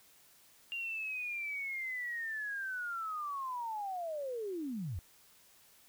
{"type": "linear sweep", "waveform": "sine", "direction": "down", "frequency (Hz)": [2794, 73.42], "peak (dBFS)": -36, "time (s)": [0.72, 4.99], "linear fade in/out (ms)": 0, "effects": ["white hiss -63 dBFS RMS until 5.88 s"]}